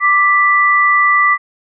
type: tone pair together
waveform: sine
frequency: 1174.6 / 1975.5 Hz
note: D6 / B6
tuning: 0 / 0 cents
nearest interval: major sixth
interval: 900 cents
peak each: -11 dBFS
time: 0-1.38 s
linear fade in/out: 50 ms
effects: none